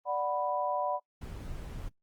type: chord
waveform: sine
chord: B minor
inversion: first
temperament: equal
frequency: 587.3 / 740 / 987.8 Hz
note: D5 / F#5 / B5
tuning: 0 / 0 / 0 cents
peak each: -33 dBFS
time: 0.05-1 s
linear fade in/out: 50 ms
type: noise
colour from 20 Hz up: brown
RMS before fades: -40 dBFS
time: 1.21-1.89 s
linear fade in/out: 10 ms
effects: noise-tail reverb RT60 0.1 s tail -23 dB re dry + Opus 24 kbps